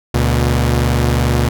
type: tone pair together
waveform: sawtooth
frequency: 71.35 / 120 Hz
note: D2 / B2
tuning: -49 / -49 cents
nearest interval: major sixth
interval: 900 cents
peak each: -11 dBFS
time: 0.14-1.49 s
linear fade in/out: 5 ms
effects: none